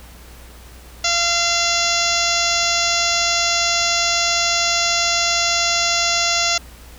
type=harmonic tone; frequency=687 Hz; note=F5; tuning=29 cents flat; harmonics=1 / 2 / 3 / 4 / 5 / 6 / 7 / 8 / 9 / 10; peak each=-25 / -25 / -25 / -25 / -25 / -25 / -25 / -25 / -25 / -25 dBFS; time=1.04-6.58 s; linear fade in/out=5 ms; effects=added 60 Hz sine -40 dBFS peak until 6.98 s + pink hiss -44 dBFS RMS until 6.98 s